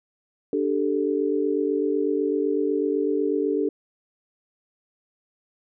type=chord; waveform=sine; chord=D suspended fourth; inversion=none; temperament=equal; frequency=293.7 / 392 / 440 Hz; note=D4 / G4 / A4; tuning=0 / 0 / 0 cents; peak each=-25 dBFS; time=0.53-3.69 s; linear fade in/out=2 ms; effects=none